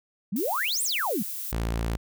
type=exponential two-way sweep; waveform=sine; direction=up then down; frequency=172.3 to 9397 to 172.3 Hz; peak=-25 dBFS; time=0.32-1.23 s; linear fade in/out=10 ms; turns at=0.83 s
type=noise; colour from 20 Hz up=violet; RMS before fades=-34 dBFS; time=0.36-1.52 s; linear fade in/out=5 ms
type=tone; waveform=sawtooth; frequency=56.7 Hz; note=A#1; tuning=47 cents flat; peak=-22 dBFS; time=1.52-1.97 s; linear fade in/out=10 ms
effects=none